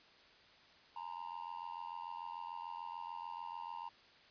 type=tone with amplitude modulation; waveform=triangle; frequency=932.3 Hz; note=A#5; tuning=in tune; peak=-37 dBFS; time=0.96-3.89 s; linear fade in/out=5 ms; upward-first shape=sine; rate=86.8 Hz; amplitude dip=100%; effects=white hiss -63 dBFS RMS until 4.3 s + resampled to 11025 Hz